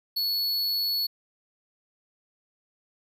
square tone, 4402 Hz, C#8, 13 cents flat, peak -25 dBFS, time 0.16-1.07 s, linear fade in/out 10 ms, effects none

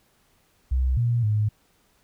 sine tone with pitch steps, 64.3 / 118.8 / 106.3 Hz, C2 / A#2 / G#2, -30 / +33 / +41 cents, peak -19 dBFS, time 0.71-1.49 s, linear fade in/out 10 ms, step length 260 ms, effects pink hiss -64 dBFS RMS until 2.03 s

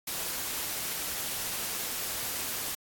white noise, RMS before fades -34 dBFS, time 0.07-2.75 s, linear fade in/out 5 ms, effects AAC 64 kbps

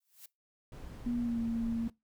blue noise with exponential growth, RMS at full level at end -47 dBFS, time 0-0.26 s, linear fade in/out 5 ms, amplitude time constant 55 ms
brown noise, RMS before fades -45 dBFS, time 0.72-1.9 s, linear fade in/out 2 ms
sine tone with pitch glide, 240.1 to 229.9 Hz, B3 to A#3, -49 to -24 cents, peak -30 dBFS, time 1.06-1.88 s, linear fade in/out 5 ms, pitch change -75 cents, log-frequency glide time 1.19-1.42 s
effects noise-tail reverb RT60 0.2 s tail -21 dB re dry

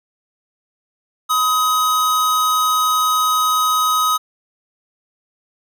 square tone pair together, 1001.7 / 1262 Hz, B5 / D#6, +24 / +24 cents, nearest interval major third, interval 400 cents, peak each -27 / -15 dBFS, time 1.29-4.18 s, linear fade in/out 20 ms, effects none

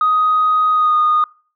sine tone with pitch glide, 1251 to 1230.2 Hz, D#6 to D#6, +9 to -20 cents, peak -10 dBFS, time 0.01-1.24 s, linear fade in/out 2 ms, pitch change -29 cents, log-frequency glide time 0.72-0.96 s, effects noise-tail reverb RT60 0.4 s tail -23 dB re dry + tanh soft clip ceiling -7 dBFS

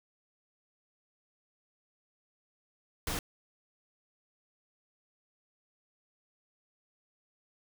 pink noise, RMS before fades -34 dBFS, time 3.07-3.19 s, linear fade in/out 2 ms, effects none

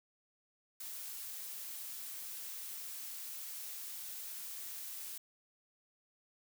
blue noise, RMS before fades -45 dBFS, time 0.8-5.18 s, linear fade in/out 5 ms, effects none

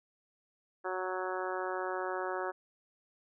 harmonic tone, 185.2 Hz, F#3, 2 cents sharp, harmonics 2 / 3 / 4 / 5 / 6 / 7 / 8 / 9, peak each -38 / -40 / -41 / -42 / -43 / -43 / -44 / -45 dBFS, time 0.84-2.52 s, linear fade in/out 20 ms, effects none

